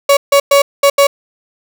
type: tone bursts at uneven times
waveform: 35% pulse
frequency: 562 Hz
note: C#5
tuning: 24 cents sharp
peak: -4 dBFS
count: 5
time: 0.09-0.17 / 0.32-0.4 / 0.51-0.62 / 0.83-0.9 / 0.98-1.07 s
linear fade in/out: 5 ms
effects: none